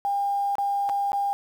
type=tone with dropouts; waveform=sine; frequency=803 Hz; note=G5; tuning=41 cents sharp; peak=-22 dBFS; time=0.05-1.33 s; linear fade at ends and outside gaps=0 ms; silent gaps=0.554-0.583 / 0.891-0.896 / 1.119-1.131 s; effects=8-bit